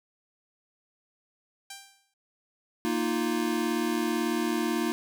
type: tone with exponential decay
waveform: 5% pulse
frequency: 788 Hz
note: G5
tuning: 9 cents sharp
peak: -26 dBFS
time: 1.7-2.14 s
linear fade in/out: 5 ms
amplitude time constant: 94 ms
type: chord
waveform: square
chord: Bb suspended fourth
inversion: none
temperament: equal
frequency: 233.1 / 311.1 / 349.2 Hz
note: Bb3 / Eb4 / F4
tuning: 0 / 0 / 0 cents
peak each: -31 dBFS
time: 2.85-4.92 s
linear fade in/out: 0 ms
effects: none